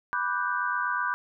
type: chord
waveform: sine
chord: G major seventh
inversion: first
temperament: equal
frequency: 987.8 / 1174.7 / 1480 / 1568 Hz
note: B5 / D6 / F#6 / G6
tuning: 0 / 0 / 0 / 0 cents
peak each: -31 dBFS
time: 0.13-1.14 s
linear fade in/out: 0 ms
effects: none